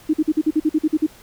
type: tone bursts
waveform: sine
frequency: 310 Hz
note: D#4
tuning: 6 cents flat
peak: -13 dBFS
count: 11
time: 0.09-1.066 s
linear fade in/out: 10 ms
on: 46 ms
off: 47 ms
effects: pink hiss -47 dBFS RMS until 1.22 s